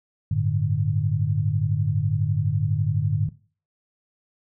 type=chord; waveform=sine; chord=G suspended second; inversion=none; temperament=equal with one note detuned; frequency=98 / 110 / 148.28 Hz; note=G2 / A2 / D3; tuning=0 / 0 / +17 cents; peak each=-25 / -24 / -24 dBFS; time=0.31-3.29 s; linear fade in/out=5 ms; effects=noise-tail reverb RT60 0.4 s tail -18 dB re dry